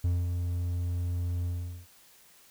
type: tone with ADSR envelope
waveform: triangle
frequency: 87.7 Hz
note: F2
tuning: 8 cents sharp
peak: -21 dBFS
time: 0.04-1.87 s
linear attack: 5 ms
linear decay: 220 ms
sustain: -5 dB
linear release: 410 ms
effects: white hiss -58 dBFS RMS until 2.5 s